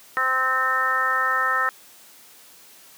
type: harmonic tone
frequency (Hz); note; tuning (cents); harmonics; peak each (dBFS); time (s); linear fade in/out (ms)
260; C4; -11; 2 / 3 / 4 / 5 / 6 / 7; -34 / -34 / -29 / -22 / -31 / -23; 0.17-1.69; 0
effects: white hiss -49 dBFS RMS until 2.97 s + high-pass 150 Hz 12 dB/octave